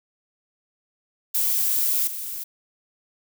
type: noise with level steps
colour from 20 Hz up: violet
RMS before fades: -22 / -32 dBFS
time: 1.34-2.44 s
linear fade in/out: 10 ms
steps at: 2.07 s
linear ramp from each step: 5 ms
effects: none